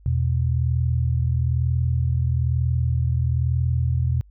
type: tone pair together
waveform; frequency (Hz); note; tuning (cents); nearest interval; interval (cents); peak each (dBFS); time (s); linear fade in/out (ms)
sine; 82.41 / 123.48; E2 / B2; 0 / 0; perfect fifth; 700; -21; 0.06-4.21; 0
effects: added 50 Hz sine -47 dBFS peak until 4.3 s